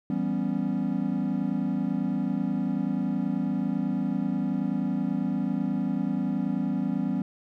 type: chord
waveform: triangle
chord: C# half-diminished seventh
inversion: first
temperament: equal with one note detuned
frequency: 167.89 / 196 / 246.9 / 277.2 Hz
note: E3 / G3 / B3 / C#4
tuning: +32 / 0 / 0 / 0 cents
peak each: -31 / -27 / -28 / -29 dBFS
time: 0.1-7.22 s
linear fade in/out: 2 ms
effects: none